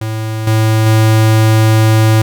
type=tone with level steps; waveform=square; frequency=110 Hz; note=A2; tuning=in tune; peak=-17 / -9 / -7 dBFS; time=0.01-2.22 s; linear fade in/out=5 ms; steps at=0.47 / 0.86 s; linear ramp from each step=2 ms; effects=none